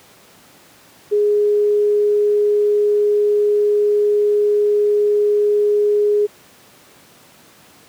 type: tone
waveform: sine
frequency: 415.3 Hz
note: G#4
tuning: in tune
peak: -12 dBFS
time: 1.11-6.27 s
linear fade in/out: 20 ms
effects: pink hiss -47 dBFS RMS until 7.88 s + high-pass 150 Hz 12 dB/octave